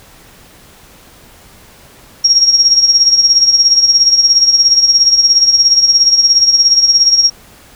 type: tone with tremolo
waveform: sine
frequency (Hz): 5588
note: F8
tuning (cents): 0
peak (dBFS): -3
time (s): 2.24-7.3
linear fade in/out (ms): 10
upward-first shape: sine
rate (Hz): 17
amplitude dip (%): 65
effects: pink hiss -41 dBFS RMS until 7.75 s